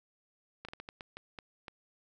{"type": "slowing click train", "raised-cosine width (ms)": 0.3, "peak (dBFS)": -27, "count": 9, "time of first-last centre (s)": [0.65, 1.682], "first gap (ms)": 36, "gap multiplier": 1.35, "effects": []}